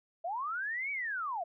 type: linear two-way sweep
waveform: sine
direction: up then down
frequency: 637 to 2300 to 637 Hz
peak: -33 dBFS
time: 0.24-1.44 s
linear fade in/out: 10 ms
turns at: 0.91 s
effects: none